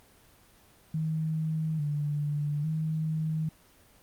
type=tone with pitch steps; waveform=sine; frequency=158 / 147.1 / 157.5 Hz; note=D#3 / D3 / D#3; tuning=+27 / +3 / +21 cents; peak=-27 dBFS; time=0.94-3.49 s; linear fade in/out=5 ms; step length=850 ms; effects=pink hiss -59 dBFS RMS until 4.02 s + Opus 24 kbps